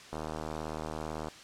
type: click train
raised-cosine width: 1 ms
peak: -23 dBFS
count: 91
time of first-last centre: 0.13-1.284 s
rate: 78 Hz
effects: white hiss -50 dBFS RMS until 1.43 s + low-pass 6000 Hz 12 dB/octave